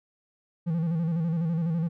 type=tone with vibrato; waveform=triangle; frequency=165.6 Hz; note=E3; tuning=8 cents sharp; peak=-22 dBFS; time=0.66-1.89 s; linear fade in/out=20 ms; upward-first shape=square; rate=12 Hz; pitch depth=65 cents each way; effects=none